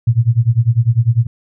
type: tone with tremolo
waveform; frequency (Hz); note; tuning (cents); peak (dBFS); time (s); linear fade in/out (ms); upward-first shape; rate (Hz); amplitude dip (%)
sine; 116.54; A#2; 0; -6; 0.07-1.27; 5; sine; 10; 95
effects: none